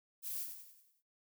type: noise with echo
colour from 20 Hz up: violet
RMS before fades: -41 dBFS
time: 0.22-0.47 s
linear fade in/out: 50 ms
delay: 93 ms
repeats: 6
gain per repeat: -6 dB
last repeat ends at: 1.028 s
effects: noise-tail reverb RT60 0.2 s tail -17 dB re dry